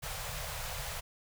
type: band-stop noise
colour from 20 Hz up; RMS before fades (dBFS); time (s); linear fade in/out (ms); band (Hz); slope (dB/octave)
pink; -39; 0.02-1.01; 20; 160 to 490; 48
effects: none